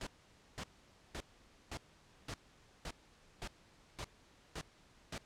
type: noise bursts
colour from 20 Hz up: pink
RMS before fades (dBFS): -43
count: 10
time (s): 0.01-5.18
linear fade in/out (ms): 2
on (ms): 58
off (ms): 510
effects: pink hiss -65 dBFS RMS until 5.25 s + low-pass 7000 Hz 12 dB/octave